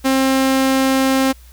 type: tone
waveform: sawtooth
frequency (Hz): 265.9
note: C4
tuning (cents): +28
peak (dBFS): -9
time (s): 0.04-1.33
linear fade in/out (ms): 20
effects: added 60 Hz sine -40 dBFS peak until 1.52 s + white hiss -50 dBFS RMS until 1.52 s